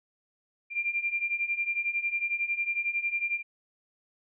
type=beating tone pair; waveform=sine; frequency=2377 / 2388 Hz; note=D7 / D7; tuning=+20 / +28 cents; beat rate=11 Hz; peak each=-32 / -29 dBFS; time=0.7-3.43 s; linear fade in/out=50 ms; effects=none